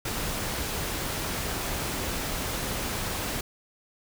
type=noise; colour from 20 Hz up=pink; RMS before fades=-31 dBFS; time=0.05-3.41 s; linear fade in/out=5 ms; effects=none